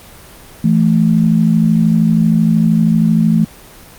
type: tone pair together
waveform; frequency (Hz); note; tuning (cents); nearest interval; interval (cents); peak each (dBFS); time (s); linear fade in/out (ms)
sine; 167.07 / 220; E3 / A3; +24 / 0; perfect fourth; 476; -11; 0.64-3.45; 5
effects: pink hiss -38 dBFS RMS until 3.98 s + Opus 24 kbps